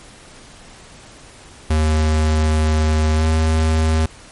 square tone with pitch glide, 77.8 to 79.25 Hz, D#2 to D#2, 0 to +32 cents, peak -14 dBFS, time 1.7-4.06 s, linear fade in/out 5 ms, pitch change +32 cents, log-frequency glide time 3.15-3.25 s, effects pink hiss -42 dBFS RMS until 4.31 s + MP3 48 kbps

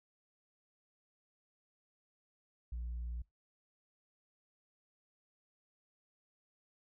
sine tone, 59.1 Hz, A#1, 24 cents sharp, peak -36 dBFS, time 2.72-3.22 s, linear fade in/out 5 ms, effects noise-tail reverb RT60 0.2 s tail -26 dB re dry + tanh soft clip ceiling -36 dBFS

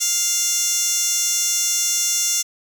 15% pulse tone with high-pass filter, 698.5 Hz, F5, in tune, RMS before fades -20 dBFS, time 0-2.43 s, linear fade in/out 20 ms, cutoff 5500 Hz, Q 2.9, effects none

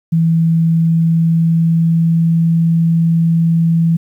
sine tone with pitch glide, 164.3 to 165.63 Hz, E3 to E3, -5 to +9 cents, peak -9 dBFS, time 0.12-3.97 s, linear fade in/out 10 ms, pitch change +14 cents, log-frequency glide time 0.56-2.56 s, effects 8-bit

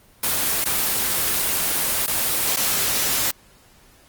white noise with dropouts, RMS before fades -21 dBFS, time 0.23-3.31 s, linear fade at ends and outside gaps 5 ms, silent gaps 0.643-0.655 / 2.064-2.076 / 2.562-2.569 s, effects pink hiss -53 dBFS RMS until 4.08 s + Opus 24 kbps

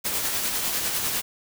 white noise with tremolo, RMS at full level -25 dBFS, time 0.04-1.22 s, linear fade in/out 20 ms, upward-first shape sine, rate 10 Hz, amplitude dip 35%, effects none

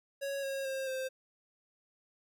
square tone with pitch steps, 554.4 / 543.9 / 533.7 / 523.6 Hz, C#5 / C#5 / C5 / C5, 0 / -33 / +34 / +1 cents, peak -35 dBFS, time 0.21-1.09 s, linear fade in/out 20 ms, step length 220 ms, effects none

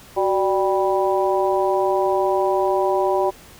harmonic tone with a mistuned harmonic, 196 Hz, G3, in tune, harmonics 2 / 3 / 4 / 5, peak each -20 / -22 / -23 / -24 dBFS, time 0.16-3.31 s, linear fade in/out 20 ms, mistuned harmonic 2, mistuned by -80 cents, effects pink hiss -45 dBFS RMS until 3.59 s

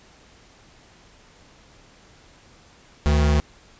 square tone pair together, 73.42 / 155.57 Hz, D2 / D#3, 0 / 0 cents, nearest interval octave + minor second, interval 1300 cents, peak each -17 / -25 dBFS, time 3.06-3.4 s, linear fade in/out 0 ms, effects pink hiss -52 dBFS RMS until 3.79 s + resampled to 16000 Hz

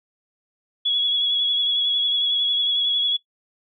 sine tone with vibrato, 3363 Hz, G#7, 21 cents sharp, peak -18 dBFS, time 0.85-3.17 s, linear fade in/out 10 ms, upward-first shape triangle, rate 11 Hz, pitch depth 30 cents each way, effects noise-tail reverb RT60 0.1 s tail -18 dB re dry

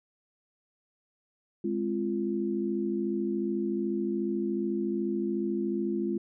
sine chord, F minor, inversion first, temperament equal with one note detuned, 207.7 / 261.6 / 344.2 Hz, Ab3 / C4 / F4, 0 / 0 / -25 cents, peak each -31 / -35 / -30 dBFS, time 1.64-6.18 s, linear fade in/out 5 ms, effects none

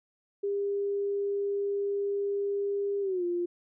sine tone with pitch glide, 401.9 to 349.9 Hz, G4 to F4, +43 to +3 cents, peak -27 dBFS, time 0.43-3.46 s, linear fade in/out 10 ms, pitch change -240 cents, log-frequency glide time 3.01-3.24 s, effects none

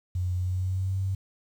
sine tone with pitch glide, 90.6 to 95.77 Hz, F#2 to G2, -36 to -40 cents, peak -25 dBFS, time 0.15-1.15 s, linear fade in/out 5 ms, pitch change +96 cents, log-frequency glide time 0.37-0.98 s, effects 9-bit

